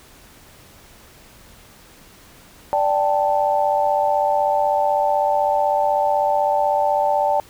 sine chord, D suspended fourth, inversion none, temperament equal, 587.3 / 784 / 880 Hz, D5 / G5 / A5, 0 / 0 / 0 cents, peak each -20 dBFS, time 2.73-7.4 s, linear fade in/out 0 ms, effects pink hiss -47 dBFS RMS until 7.49 s

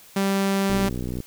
sawtooth tone, 195.8 Hz, G3, 2 cents flat, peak -16 dBFS, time 0.16-0.89 s, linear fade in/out 5 ms
click train, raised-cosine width 3 ms, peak -17 dBFS, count 32, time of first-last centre 0.7-1.203 s, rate 61.6 Hz
effects white hiss -49 dBFS RMS until 1.26 s

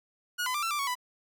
sawtooth tone with pitch steps, 1449 / 1012 / 1185 / 1342 / 1180 / 1113 / 993 Hz, F#6 / B5 / D6 / E6 / D6 / C#6 / B5, -37 / +42 / +15 / +31 / +8 / +7 / +9 cents, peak -25 dBFS, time 0.38-0.954 s, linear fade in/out 20 ms, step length 82 ms, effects none

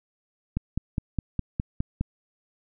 click train, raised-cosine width 5 ms, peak -13 dBFS, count 8, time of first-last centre 0.57-2.01 s, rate 4.86 Hz, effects none

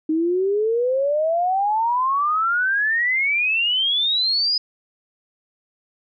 sine exponential sweep, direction up, 308.6 to 5040 Hz, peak -17 dBFS, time 0.09-4.58 s, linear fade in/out 5 ms, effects none

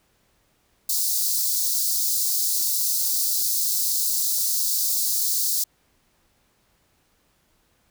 white high-pass noise, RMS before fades -23 dBFS, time 0.89-5.64 s, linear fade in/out 5 ms, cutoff 4200 Hz, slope 48 dB/octave, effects pink hiss -65 dBFS RMS until 7.9 s

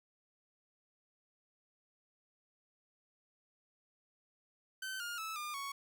sawtooth tone with pitch steps, 1536 / 1416.7 / 1306.6 / 1205.1 / 1111.5 Hz, G6 / F6 / E6 / D6 / C#6, -36 / +24 / -16 / +44 / +4 cents, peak -36 dBFS, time 4.82-5.72 s, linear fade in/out 5 ms, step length 180 ms, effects none

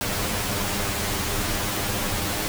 pink noise with comb filter, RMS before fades -26 dBFS, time 0.01-2.48 s, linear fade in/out 0 ms, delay 9.9 ms, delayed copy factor +0.7, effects none

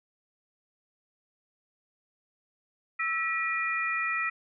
sine tone cluster, 1315 / 1934 / 2422 Hz, E6 / B6 / D#7, -5 / -37 / -47 cents, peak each -32 / -30 / -32 dBFS, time 2.99-4.3 s, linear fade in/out 10 ms, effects none

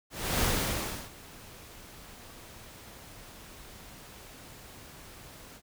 pink noise with ADSR envelope, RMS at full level -27 dBFS, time 0.1-5.62 s, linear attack 310 ms, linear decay 680 ms, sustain -22 dB, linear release 63 ms, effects none

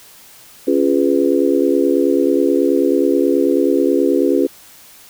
sine chord, C# dominant seventh, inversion none, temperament just, 277.2 / 346.5 / 415.8 / 498.9 Hz, C#4 / E#4 / G#4 / B4, 0 / -14 / +2 / +17 cents, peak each -16 / -16 / -18 / -19 dBFS, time 0.67-4.47 s, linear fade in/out 10 ms, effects white hiss -43 dBFS RMS until 5.09 s

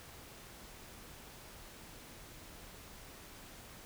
silence, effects pink hiss -53 dBFS RMS until 3.85 s

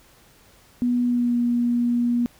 sine tone with pitch glide, 244.2 to 239.9 Hz, B3 to A#3, -19 to +50 cents, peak -18 dBFS, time 0.82-2.26 s, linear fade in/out 0 ms, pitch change -31 cents, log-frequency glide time 1.04-1.37 s, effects pink hiss -54 dBFS RMS until 2.39 s

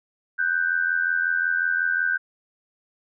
sine tone pair together, 1489.5 / 1575 Hz, F#6 / G6, +11 / +8 cents, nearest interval minor second, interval 97 cents, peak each -23 dBFS, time 0.38-2.18 s, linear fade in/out 20 ms, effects none

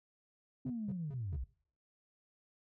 sine linear sweep, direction down, 261.6 to 55 Hz, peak -36 dBFS, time 0.65-1.44 s, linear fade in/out 5 ms
triangle tone bursts, 137.2 Hz, C#3, 17 cents flat, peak -35 dBFS, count 4, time 0.66-1.364 s, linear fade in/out 5 ms, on 41 ms, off 180 ms
effects noise-tail reverb RT60 0.5 s tail -22 dB re dry + tanh soft clip ceiling -31 dBFS

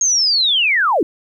sine linear sweep, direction down, 6580 to 261.6 Hz, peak -12 dBFS, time 0.01-1.03 s, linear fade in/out 2 ms, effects 9-bit

